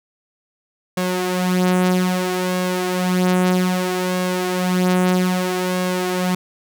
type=tone with flanger; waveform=sawtooth; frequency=182.4 Hz; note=F#3; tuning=24 cents flat; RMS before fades=-19 dBFS; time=0.97-6.35 s; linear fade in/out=5 ms; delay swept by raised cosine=1.8 to 5.6 ms; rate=0.62 Hz; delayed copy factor=+0.6; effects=none